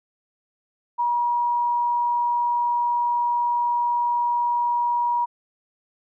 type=tone; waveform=sine; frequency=958 Hz; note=A#5; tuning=47 cents sharp; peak=-19 dBFS; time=0.98-5.26 s; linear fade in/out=20 ms; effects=none